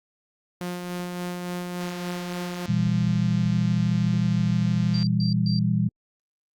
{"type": "tone with tremolo", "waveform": "sawtooth", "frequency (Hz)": 177.6, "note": "F3", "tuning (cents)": 29, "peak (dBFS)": -24, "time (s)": [0.61, 2.66], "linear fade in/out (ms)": 0, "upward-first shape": "sine", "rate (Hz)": 3.5, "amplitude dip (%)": 30}
{"type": "click train", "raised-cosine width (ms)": 0.2, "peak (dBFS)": -24, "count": 558, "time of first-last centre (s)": [1.81, 5.03], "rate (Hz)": 173}
{"type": "chord", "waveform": "sine", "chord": "E diminished", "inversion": "second", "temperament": "just", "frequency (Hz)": [118.67, 164.81, 197.78], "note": ["Bb2", "E3", "G3"], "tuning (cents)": [31, 0, 16], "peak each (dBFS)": -24, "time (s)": [2.68, 5.89], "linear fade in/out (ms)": 10}
{"type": "tone bursts", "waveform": "sine", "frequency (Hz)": 4699, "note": "D8", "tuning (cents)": 0, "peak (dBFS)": -32, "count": 3, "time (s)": [4.94, 5.59], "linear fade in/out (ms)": 2, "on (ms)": 130, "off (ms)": 130}
{"effects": ["Opus 48 kbps"]}